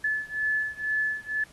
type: beating tone pair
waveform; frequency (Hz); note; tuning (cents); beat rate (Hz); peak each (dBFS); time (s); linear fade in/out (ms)
sine; 1728 / 1730.1; A6 / A6; -32 / -30; 2.1; -28 / -29; 0.04-1.44; 5
effects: pink hiss -55 dBFS RMS until 1.52 s + AAC 32 kbps